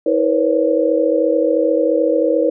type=tone cluster; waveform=sine; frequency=322.2 / 475.2 / 509 / 558 Hz; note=E4 / A#4 / C5 / C#5; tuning=-39 / +33 / -48 / +11 cents; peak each=-18 dBFS; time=0.06-2.5 s; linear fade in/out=5 ms; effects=none